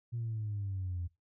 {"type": "exponential sweep", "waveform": "sine", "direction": "down", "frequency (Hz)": [119.7, 85.4], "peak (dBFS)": -33, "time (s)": [0.12, 1.08], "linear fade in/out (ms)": 20, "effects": ["noise-tail reverb RT60 0.2 s tail -19 dB re dry", "tanh soft clip ceiling -30 dBFS"]}